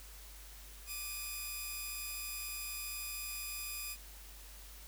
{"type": "tone pair together", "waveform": "5% pulse", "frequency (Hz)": [1174.7, 2489], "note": ["D6", "D#7"], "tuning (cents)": [0, 0], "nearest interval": "octave + minor second", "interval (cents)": 1300, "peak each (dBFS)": [-37, -31], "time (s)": [0.86, 3.97], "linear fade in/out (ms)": 50, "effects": ["added 50 Hz sine -52 dBFS peak until 4.87 s", "white hiss -55 dBFS RMS until 4.87 s"]}